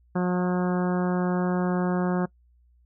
harmonic tone, 180.2 Hz, F#3, 45 cents flat, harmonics 1 / 2 / 3 / 4 / 5 / 6 / 7 / 8 / 9, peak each -23 / -29 / -33 / -35 / -37 / -39 / -40 / -41 / -42 dBFS, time 0.15-2.26 s, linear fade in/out 10 ms, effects noise-tail reverb RT60 0.1 s tail -23 dB re dry + added 60 Hz sine -57 dBFS peak until 2.85 s

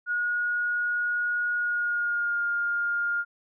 sine tone with pitch glide, 1445 to 1411.2 Hz, F#6 to F6, -41 to +18 cents, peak -24 dBFS, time 0.06-3.25 s, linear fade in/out 50 ms, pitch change -41 cents, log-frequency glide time 1.55-2.43 s, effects none

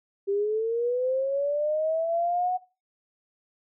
sine linear sweep, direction up, 392.3 to 740 Hz, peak -23 dBFS, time 0.27-2.58 s, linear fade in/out 20 ms, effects noise-tail reverb RT60 0.3 s tail -19 dB re dry

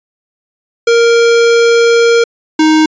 square tone pair in turn, 466.2 / 312.2 Hz, A#4 / D#4, 0 / +6 cents, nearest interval perfect fifth, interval 694 cents, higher first, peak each -6 dBFS, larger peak neither, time 0.87-2.24 / 2.59-2.86 s, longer first, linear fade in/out 5 ms, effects resampled to 16000 Hz

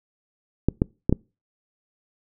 clicks, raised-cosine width 3 ms, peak -5 dBFS, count 4, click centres 0.686 / 0.819 / 1.095 / 1.126 s, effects noise-tail reverb RT60 0.3 s tail -26 dB re dry

